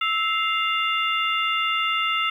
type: harmonic tone with a mistuned harmonic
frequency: 698.5 Hz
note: F5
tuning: in tune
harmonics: 2 / 3 / 4 / 5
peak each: -24 / -27 / -25 / -32 dBFS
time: 0.01-2.3 s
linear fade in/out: 5 ms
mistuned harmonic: 2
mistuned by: -110 cents
effects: 9-bit